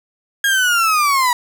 35% pulse linear sweep, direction down, 1641 to 957 Hz, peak -11 dBFS, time 0.44-1.33 s, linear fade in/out 2 ms, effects none

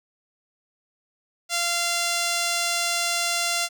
5% pulse tone, 690 Hz, F5, 21 cents flat, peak -11 dBFS, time 1.49-3.69 s, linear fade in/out 50 ms, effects none

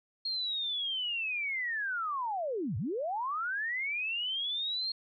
sine linear two-way sweep, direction down then up, 4269 to 87.31 to 4269 Hz, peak -31 dBFS, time 0.25-4.92 s, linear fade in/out 5 ms, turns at 2.77 s, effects none

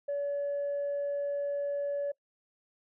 sine tone, 570 Hz, C#5, 48 cents sharp, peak -28 dBFS, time 0.08-2.12 s, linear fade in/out 10 ms, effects noise-tail reverb RT60 0.1 s tail -22 dB re dry + tanh soft clip ceiling -27 dBFS

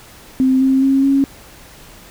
sine tone with pitch steps, 261.2 / 265.6 / 270.1 / 274.7 Hz, C4 / C4 / C#4 / C#4, -3 / +26 / -45 / -16 cents, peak -10 dBFS, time 0.4-1.24 s, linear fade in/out 0 ms, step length 210 ms, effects pink hiss -41 dBFS RMS until 2.1 s

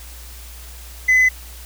sine tone with tanh clipping, 2019 Hz, B6, 38 cents sharp, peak -11 dBFS, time 1.08-1.29 s, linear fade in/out 10 ms, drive 1 dB, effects added 60 Hz sine -36 dBFS peak until 1.65 s + white hiss -41 dBFS RMS until 1.65 s

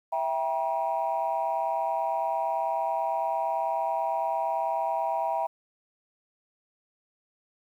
sine tone cluster, 658 / 787 / 955 Hz, E5 / G5 / A#5, -3 / +7 / +42 cents, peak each -29 dBFS, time 0.12-5.47 s, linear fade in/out 10 ms, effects tanh soft clip ceiling -18 dBFS + 10-bit

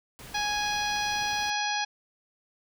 pink noise, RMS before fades -45 dBFS, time 0.19-1.5 s, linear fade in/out 0 ms
harmonic tone, 830.6 Hz, G#5, in tune, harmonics 1 / 2 / 3 / 4 / 5 / 6 / 7, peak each -30 / -33 / -35 / -36 / -37 / -38 / -38 dBFS, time 0.34-1.85 s, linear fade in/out 10 ms
effects none

